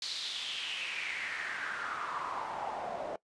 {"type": "noise with band-pass filter sweep", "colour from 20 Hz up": "pink", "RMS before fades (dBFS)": -38, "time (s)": [0.02, 3.16], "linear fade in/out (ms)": 2, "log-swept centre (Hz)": [4400, 610], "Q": 4.4, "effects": ["noise-tail reverb RT60 0.1 s tail -20 dB re dry", "resampled to 22050 Hz"]}